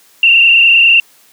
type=tone with frequency modulation; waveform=sine; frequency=2737 Hz; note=F7; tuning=36 cents flat; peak=-4 dBFS; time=0.23-1 s; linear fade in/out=2 ms; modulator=29.7 Hz; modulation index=2.5; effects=white hiss -47 dBFS RMS until 1.32 s + high-pass 200 Hz 12 dB/octave